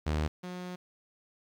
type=tone pair in turn; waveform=sawtooth; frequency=76.6 / 180.35 Hz; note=D#2 / F#3; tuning=-27 / -44 cents; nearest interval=octave + minor third; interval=1483 cents; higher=second; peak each=-24 / -34 dBFS; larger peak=first; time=0.06-0.28 / 0.43-0.76 s; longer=second; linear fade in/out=10 ms; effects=low-pass 6000 Hz 12 dB/octave + 10-bit